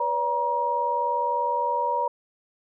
sine tone cluster, 493.5 / 573 / 950 Hz, B4 / D5 / A#5, -1 / -43 / +33 cents, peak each -31 / -30 / -23 dBFS, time 0-2.08 s, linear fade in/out 5 ms, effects none

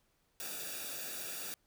white noise with comb filter, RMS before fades -42 dBFS, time 0.4-1.54 s, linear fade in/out 0 ms, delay 0.96 ms, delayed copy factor -0.75, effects pink hiss -75 dBFS RMS until 1.66 s

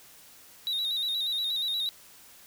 triangle tone with vibrato, 3800 Hz, A#7, 33 cents sharp, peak -26 dBFS, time 0.67-1.89 s, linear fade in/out 0 ms, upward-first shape square, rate 8.4 Hz, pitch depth 49 cents each way, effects white hiss -53 dBFS RMS until 2.46 s

